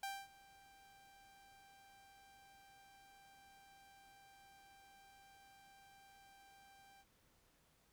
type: tone with ADSR envelope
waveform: sawtooth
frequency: 787 Hz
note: G5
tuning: 7 cents sharp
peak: -37 dBFS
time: 0.03-7.05 s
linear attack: 3 ms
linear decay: 240 ms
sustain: -22 dB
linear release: 48 ms
effects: pink hiss -74 dBFS RMS until 7.92 s